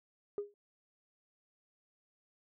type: tone with exponential decay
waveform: sine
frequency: 409.1 Hz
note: G#4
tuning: 26 cents flat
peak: -29 dBFS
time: 0.38-0.54 s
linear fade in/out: 1 ms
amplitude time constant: 33 ms
effects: tanh soft clip ceiling -30 dBFS